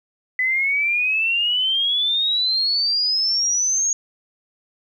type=exponential sweep; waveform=sine; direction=up; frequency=1998 to 6645 Hz; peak=-17 dBFS; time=0.39-3.93 s; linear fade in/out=2 ms; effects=9-bit